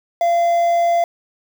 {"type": "tone with quantisation", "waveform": "triangle", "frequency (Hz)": 686, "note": "F5", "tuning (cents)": -31, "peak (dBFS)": -11, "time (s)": [0.21, 1.04], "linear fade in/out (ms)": 2, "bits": 6, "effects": []}